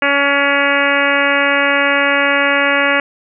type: harmonic tone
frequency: 281.8 Hz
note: C#4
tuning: 29 cents sharp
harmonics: 1 / 2 / 3 / 4 / 5 / 6 / 7 / 8 / 9 / 10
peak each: -22 / -18 / -24 / -21 / -19 / -18 / -19 / -20 / -23 / -24 dBFS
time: 0.02-3 s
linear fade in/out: 2 ms
effects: none